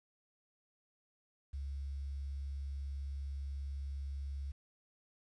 sine tone with quantisation, 69.3 Hz, C#2, in tune, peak -38 dBFS, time 1.53-4.52 s, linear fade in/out 10 ms, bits 11, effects resampled to 22050 Hz

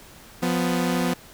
sawtooth tone pair together, 176.2 / 249.2 Hz, F3 / B3, +16 / +16 cents, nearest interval tritone, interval 600 cents, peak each -20 dBFS, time 0.42-1.14 s, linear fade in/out 10 ms, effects pink hiss -47 dBFS RMS until 1.33 s

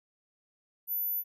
sine tone, 14000 Hz, A9, 10 cents flat, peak -29 dBFS, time 0.87-1.24 s, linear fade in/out 50 ms, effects none

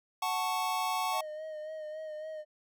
square chord, F# minor, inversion none, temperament equal, 740 / 880 / 1108.7 Hz, F#5 / A5 / C#6, 0 / 0 / 0 cents, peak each -35 dBFS, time 0.22-1.21 s, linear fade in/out 5 ms
triangle tone with vibrato, 620 Hz, D#5, 6 cents flat, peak -36 dBFS, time 1.11-2.45 s, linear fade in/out 50 ms, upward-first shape sine, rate 3.6 Hz, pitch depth 33 cents each way
effects none

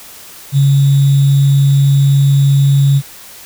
sine tone with sample-and-hold, 139 Hz, C#3, 5 cents sharp, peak -6 dBFS, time 0.52-3.02 s, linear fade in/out 50 ms, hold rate 3675 Hz, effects white hiss -35 dBFS RMS until 3.45 s

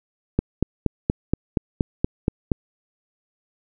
click train, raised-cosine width 3 ms, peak -5 dBFS, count 10, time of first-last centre 0.39-2.518 s, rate 4.23 Hz, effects none

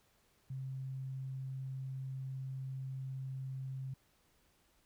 sine tone, 132.6 Hz, C3, 23 cents sharp, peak -39 dBFS, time 0.5-3.94 s, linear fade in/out 5 ms, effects pink hiss -72 dBFS RMS until 4.85 s

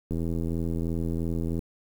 click train, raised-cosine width 3 ms, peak -18 dBFS, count 124, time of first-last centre 0.11-1.592 s, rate 83 Hz, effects 8-bit

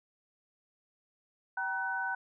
sine tone cluster, 771 / 952 / 1503 Hz, G5 / A#5 / F#6, -29 / +36 / +27 cents, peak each -38 / -38 / -33 dBFS, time 1.57-2.15 s, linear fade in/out 5 ms, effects none

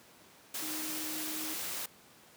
sine tone in noise, 311.1 Hz, D#4, in tune, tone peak -42 dBFS, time 0.62-1.54 s, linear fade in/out 5 ms, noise white, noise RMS -38 dBFS, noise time 0.54-1.86 s, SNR -7 dB, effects pink hiss -58 dBFS RMS until 2.36 s + high-pass 150 Hz 12 dB/octave

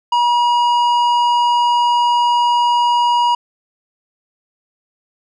triangle tone with tanh clipping, 960 Hz, B5, 49 cents flat, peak -13 dBFS, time 0.12-3.35 s, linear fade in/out 5 ms, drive 14 dB, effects none

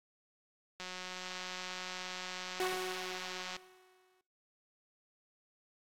click train, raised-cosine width 0.2 ms, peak -26 dBFS, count 507, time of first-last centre 0.8-3.565 s, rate 183 Hz
sawtooth tone with exponential decay, 370 Hz, F#4, in tune, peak -28 dBFS, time 2.6-4.21 s, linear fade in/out 1 ms, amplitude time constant 350 ms
effects noise-tail reverb RT60 0.8 s tail -22 dB re dry + AAC 48 kbps

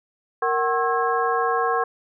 sine tone cluster, 465.7 / 753 / 1078 / 1318 / 1641 Hz, A#4 / F#5 / C#6 / E6 / G#6, -2 / +30 / -49 / -1 / -21 cents, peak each -24 / -25 / -23 / -30 / -29 dBFS, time 0.42-1.84 s, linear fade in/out 5 ms, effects none

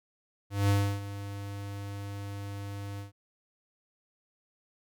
square tone with ADSR envelope, 100.4 Hz, G2, 42 cents sharp, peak -22 dBFS, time 0.5-3.12 s, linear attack 190 ms, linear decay 310 ms, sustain -15 dB, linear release 130 ms, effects none

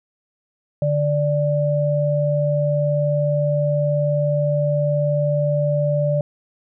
sine tone pair together, 146.83 / 587.3 Hz, D3 / D5, 0 / 0 cents, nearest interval 2 octaves, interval 2400 cents, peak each -19 dBFS, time 0.82-6.21 s, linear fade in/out 2 ms, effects none

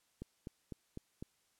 click train, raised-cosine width 3 ms, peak -30 dBFS, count 5, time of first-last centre 0.22-1.225 s, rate 3.98 Hz, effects white hiss -75 dBFS RMS until 1.59 s + low-pass 11000 Hz 12 dB/octave

